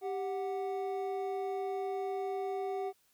triangle tone pair together, 392 / 740 Hz, G4 / F#5, 0 / 0 cents, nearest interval major seventh, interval 1100 cents, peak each -33 / -36 dBFS, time 0.01-2.93 s, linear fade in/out 50 ms, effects white hiss -71 dBFS RMS until 3.13 s

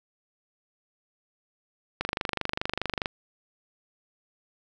click train, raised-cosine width 0.3 ms, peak -11 dBFS, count 27, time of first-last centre 2.01-3.058 s, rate 24.8 Hz, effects none

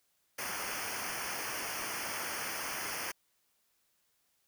pink noise with comb filter, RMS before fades -38 dBFS, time 0.38-3.12 s, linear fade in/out 10 ms, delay 0.26 ms, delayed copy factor -0.95, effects white hiss -75 dBFS RMS until 4.47 s

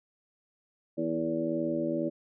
harmonic tone with a mistuned harmonic, 82 Hz, E2, 9 cents flat, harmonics 2 / 3 / 4 / 5 / 6 / 7, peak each -39 / -34 / -31 / -41 / -41 / -33 dBFS, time 0.97-2.1 s, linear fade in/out 20 ms, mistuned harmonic 6, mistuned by -27 cents, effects none

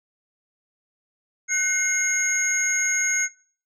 sine tone cluster, 1508 / 2134 / 6560 Hz, F#6 / C7 / G#8, +32 / +34 / -22 cents, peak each -27 / -23 / -21 dBFS, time 1.48-3.29 s, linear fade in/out 50 ms, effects noise-tail reverb RT60 0.5 s tail -22 dB re dry + tanh soft clip ceiling -14 dBFS

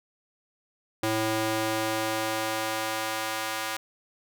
square tone with high-pass filter sweep, 110 Hz, A2, in tune, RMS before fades -29 dBFS, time 1.03-3.77 s, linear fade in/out 5 ms, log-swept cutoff 280 to 1000 Hz, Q 0.77, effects none

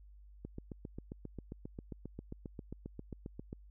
click train, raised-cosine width 3 ms, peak -30 dBFS, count 24, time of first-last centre 0.45-3.529 s, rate 7.47 Hz, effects added 50 Hz sine -54 dBFS peak until 3.7 s

